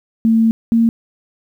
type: tone pair in turn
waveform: sine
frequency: 225.3 / 229.4 Hz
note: A3 / A#3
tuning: +41 / -28 cents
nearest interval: unison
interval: 31 cents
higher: second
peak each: -9 dBFS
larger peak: neither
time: 0.25-0.51 / 0.72-0.89 s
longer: first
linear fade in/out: 0 ms
effects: 8-bit